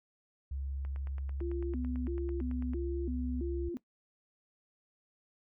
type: tone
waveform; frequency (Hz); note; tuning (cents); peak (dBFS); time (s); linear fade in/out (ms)
sine; 68.3; C#2; -25; -35; 0.51-3.69; 5
type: click train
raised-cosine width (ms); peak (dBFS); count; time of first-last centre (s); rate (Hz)
0.5; -37; 18; 0.85-2.735; 9.02
type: tone with vibrato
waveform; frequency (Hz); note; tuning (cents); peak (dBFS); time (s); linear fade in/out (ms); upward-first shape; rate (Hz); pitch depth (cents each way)
sine; 293.7; D4; 0; -35; 1.41-3.77; 0; square; 1.5; 280
effects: noise-tail reverb RT60 0.1 s tail -18 dB re dry